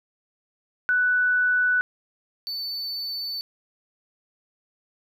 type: tone pair in turn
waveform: sine / triangle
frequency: 1487 / 4508 Hz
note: F#6 / C#8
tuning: +8 / +28 cents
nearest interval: octave + perfect fifth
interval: 1920 cents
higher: second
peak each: -18 / -27 dBFS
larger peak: first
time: 0.89-1.81 / 2.47-3.41 s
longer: second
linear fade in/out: 0 ms
effects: none